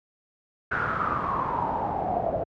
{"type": "noise with low-pass filter sweep", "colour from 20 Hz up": "pink", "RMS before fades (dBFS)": -27, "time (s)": [0.71, 2.44], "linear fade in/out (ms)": 10, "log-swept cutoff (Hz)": [1500, 620], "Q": 8.5, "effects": ["high-pass 80 Hz 12 dB/octave"]}